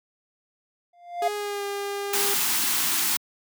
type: tone with exponential growth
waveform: triangle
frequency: 698.5 Hz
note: F5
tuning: in tune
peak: -16 dBFS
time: 0.93-1.28 s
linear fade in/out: 5 ms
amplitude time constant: 75 ms
type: tone with pitch glide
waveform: sawtooth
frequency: 415.3 to 402.5 Hz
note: G#4 to G4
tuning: 0 to +46 cents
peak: -24 dBFS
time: 1.22-2.34 s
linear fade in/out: 2 ms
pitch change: -54 cents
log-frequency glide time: 1.34-1.64 s
type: band-stop noise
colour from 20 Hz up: white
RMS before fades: -24 dBFS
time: 2.13-3.17 s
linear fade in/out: 5 ms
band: 380 to 750 Hz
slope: 48 dB/octave
effects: high-pass 200 Hz 12 dB/octave